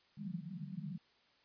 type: band-pass noise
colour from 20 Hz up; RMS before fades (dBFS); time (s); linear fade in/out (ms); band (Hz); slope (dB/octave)
pink; -44; 0.17-0.98; 5; 150 to 210; 96
effects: white hiss -70 dBFS RMS until 1.44 s + resampled to 11025 Hz